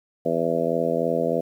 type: harmonic tone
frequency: 83.2 Hz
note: E2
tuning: 17 cents sharp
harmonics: 2 / 3 / 4 / 5 / 6 / 7 / 8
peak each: -31 / -29 / -31 / -29 / -25 / -28 / -27 dBFS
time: 0.25-1.41 s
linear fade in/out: 10 ms
effects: 9-bit